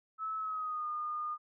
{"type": "tone with pitch glide", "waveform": "sine", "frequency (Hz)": [1300, 1220], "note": ["E6", "D#6"], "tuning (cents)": [-24, -34], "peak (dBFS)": -34, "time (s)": [0.18, 1.38], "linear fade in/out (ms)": 50, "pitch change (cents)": -110, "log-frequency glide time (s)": [0.37, 0.87], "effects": []}